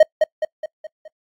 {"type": "tone with echo", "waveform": "triangle", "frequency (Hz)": 623, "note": "D#5", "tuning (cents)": 2, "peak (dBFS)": -3, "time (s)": [0, 0.03], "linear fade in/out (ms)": 5, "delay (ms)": 210, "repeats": 5, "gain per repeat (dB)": -6, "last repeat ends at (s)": 1.08, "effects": ["noise-tail reverb RT60 0.1 s tail -25 dB re dry", "AAC 64 kbps"]}